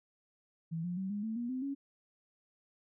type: tone with pitch steps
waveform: sine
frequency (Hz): 164 / 176.79 / 190.58 / 205.4 / 221.5 / 238.7 / 257.3 / 277.4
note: E3 / F3 / G3 / G#3 / A3 / A#3 / C4 / C#4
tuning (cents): -9 / +21 / -49 / -19 / +12 / +41 / -29 / +1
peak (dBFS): -34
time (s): 0.71-1.75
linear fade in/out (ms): 20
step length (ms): 130
effects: none